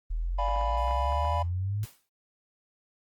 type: exponential sweep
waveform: sine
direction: up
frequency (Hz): 38.89 to 107.9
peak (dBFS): -27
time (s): 0.1-1.85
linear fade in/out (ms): 10
type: chord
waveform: triangle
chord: D diminished seventh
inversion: none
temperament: equal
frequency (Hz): 587.3 / 698.5 / 830.6 / 987.8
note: D5 / F5 / Ab5 / Cb6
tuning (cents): 0 / 0 / 0 / 0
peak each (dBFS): -33 / -32 / -33 / -28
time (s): 0.38-1.43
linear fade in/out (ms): 10
type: clicks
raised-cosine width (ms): 0.5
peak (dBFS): -30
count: 7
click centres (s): 0.485 / 0.56 / 0.612 / 0.88 / 0.91 / 1.124 / 1.251
type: noise with exponential decay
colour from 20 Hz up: white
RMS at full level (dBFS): -43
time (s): 1.83-2.09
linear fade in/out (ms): 2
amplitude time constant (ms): 55
effects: Opus 24 kbps